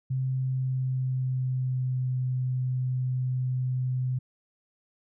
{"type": "tone with pitch glide", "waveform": "sine", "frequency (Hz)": [130.81, 127.75], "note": ["C3", "C3"], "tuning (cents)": [0, -41], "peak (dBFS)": -25, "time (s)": [0.1, 4.19], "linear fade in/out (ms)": 10, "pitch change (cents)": -41, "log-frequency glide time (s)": [0.2, 2.14], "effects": []}